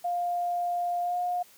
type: tone with pitch glide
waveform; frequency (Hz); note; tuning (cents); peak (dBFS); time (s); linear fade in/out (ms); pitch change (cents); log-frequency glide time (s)
sine; 703 to 713.6; F5 to F5; +11 to +37; -26; 0.04-1.43; 10; +26; 1.02-1.17
effects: white hiss -56 dBFS RMS until 1.57 s + high-pass 100 Hz 12 dB/octave